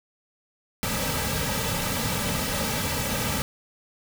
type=noise with comb filter; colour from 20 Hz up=pink; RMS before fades=-27 dBFS; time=0.83-3.42 s; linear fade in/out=0 ms; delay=2.8 ms; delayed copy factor=-0.75; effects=none